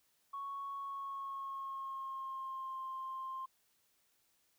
sine tone with pitch glide, 1108.7 to 1053.8 Hz, C#6 to C6, 0 to +12 cents, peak -39 dBFS, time 0.33-3.46 s, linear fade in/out 10 ms, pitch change -88 cents, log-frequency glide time 0.77-2.81 s, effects tanh soft clip ceiling -35 dBFS + white hiss -75 dBFS RMS until 4.58 s

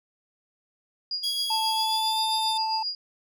sine tone with tremolo, 4859 Hz, D#8, 42 cents flat, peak -25 dBFS, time 1.11-2.95 s, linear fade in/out 2 ms, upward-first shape triangle, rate 7.5 Hz, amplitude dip 75%
45% pulse tone with pitch glide, 3322 to 3602 Hz, G#7 to A7, 0 to +40 cents, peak -28 dBFS, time 1.23-2.58 s, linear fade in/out 10 ms, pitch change +140 cents, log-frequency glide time 1.71-2.21 s
triangle tone, 880 Hz, A5, in tune, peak -24 dBFS, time 1.5-2.83 s, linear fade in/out 5 ms
effects none

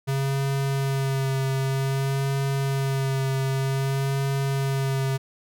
square tone with vibrato, 135.8 Hz, C#3, 35 cents flat, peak -23 dBFS, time 0.07-5.18 s, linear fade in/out 20 ms, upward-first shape sine, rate 0.53 Hz, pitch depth 20 cents each way, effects none

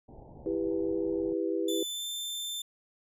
pink low-pass noise, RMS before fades -49 dBFS, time 0.08-1.34 s, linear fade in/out 10 ms, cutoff 910 Hz, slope 96 dB/octave
sine chord, E minor, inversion none, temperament just, 329.6 / 395.6 / 494.4 Hz, E4 / G4 / B4, 0 / +16 / +2 cents, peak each -31 / -32 / -34 dBFS, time 0.46-1.83 s, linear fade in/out 2 ms
sawtooth tone with pitch glide, 3513 to 3558 Hz, A7 to A7, -3 to +19 cents, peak -31 dBFS, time 1.68-2.62 s, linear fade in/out 5 ms, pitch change +22 cents, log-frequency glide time 1.85-2.06 s
effects none

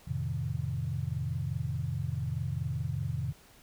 sine chord, F dominant seventh, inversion none, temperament equal, 87.31 / 110 / 130.81 / 155.56 Hz, F2 / A2 / C3 / Eb3, 0 / 0 / 0 / 0 cents, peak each -37 / -37 / -34 / -37 dBFS, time 0.07-3.33 s, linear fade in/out 10 ms, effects pink hiss -58 dBFS RMS until 3.62 s

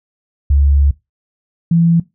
sine tone pair in turn, 70.6 / 167.92 Hz, C#2 / E3, +32 / +32 cents, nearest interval octave + minor third, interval 1500 cents, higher second, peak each -8 dBFS, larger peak neither, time 0.5-0.91 / 1.71-2 s, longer first, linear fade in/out 5 ms, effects noise-tail reverb RT60 0.2 s tail -19 dB re dry

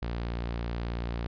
sawtooth tone, 58.4 Hz, A#1, 4 cents sharp, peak -27 dBFS, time 0.02-1.27 s, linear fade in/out 5 ms, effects resampled to 11025 Hz

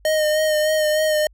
square tone with vibrato, 616 Hz, D#5, 17 cents flat, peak -17 dBFS, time 0.05-1.27 s, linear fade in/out 2 ms, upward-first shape sine, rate 3.3 Hz, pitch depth 26 cents each way, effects added 50 Hz sine -49 dBFS peak until 1.33 s

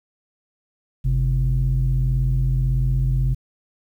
sine tone pair together, 48.88 / 130.5 Hz, G1 / C3, -4 / -4 cents, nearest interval octave + perfect fourth, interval 1700 cents, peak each -18 dBFS, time 1.04-3.35 s, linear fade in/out 20 ms, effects tanh soft clip ceiling -12 dBFS + 9-bit

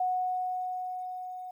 sine tone with level ramp, 735 Hz, F#5, 12 cents flat, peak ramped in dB -25 to -38 dBFS, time 0-1.51 s, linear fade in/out 5 ms, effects 11-bit

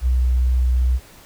sine tone with vibrato, 62.6 Hz, B1, 24 cents sharp, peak -14 dBFS, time 0.01-1 s, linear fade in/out 50 ms, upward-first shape triangle, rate 2.5 Hz, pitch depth 8 cents each way, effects pink hiss -46 dBFS RMS until 1.25 s

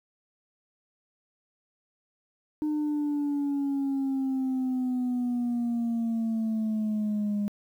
sine exponential sweep, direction down, 304.5 to 204.1 Hz, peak -23 dBFS, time 2.62-7.48 s, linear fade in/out 0 ms, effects tanh soft clip ceiling -24 dBFS + 10-bit

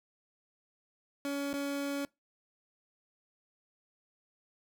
30% pulse tone with dropouts, 281.7 Hz, C#4, 28 cents sharp, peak -30 dBFS, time 1.25-2.05 s, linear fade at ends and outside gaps 1 ms, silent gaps 1.531-1.538 s, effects noise-tail reverb RT60 0.2 s tail -23 dB re dry

